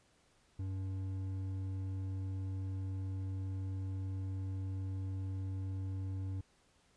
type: tone with hard clipping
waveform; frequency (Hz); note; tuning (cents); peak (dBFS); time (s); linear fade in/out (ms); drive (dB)
triangle; 95.4; G2; -47; -38; 0.59-6.41; 5; 10
effects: pink hiss -70 dBFS RMS until 6.96 s + resampled to 22050 Hz